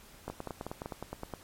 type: two click trains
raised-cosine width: 1 ms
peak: -23 / -23 dBFS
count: 4 / 11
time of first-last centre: 0.28-0.859 / 0.3-1.337 s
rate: 5.18 / 9.64 Hz
effects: pink hiss -55 dBFS RMS until 1.43 s + MP3 64 kbps